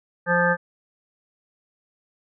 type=harmonic tone; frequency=174.61 Hz; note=F3; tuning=in tune; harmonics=1 / 3 / 5 / 7 / 9 / 10; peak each=-25 / -22 / -26 / -27 / -22 / -26 dBFS; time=0.26-0.57 s; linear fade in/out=50 ms; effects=none